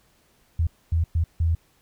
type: tone bursts at uneven times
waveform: sine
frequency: 82.41 Hz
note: E2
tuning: in tune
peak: -18 dBFS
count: 4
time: 0.59-0.67 / 0.92-1.04 / 1.15-1.24 / 1.4-1.55 s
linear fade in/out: 5 ms
effects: pink hiss -62 dBFS RMS until 1.81 s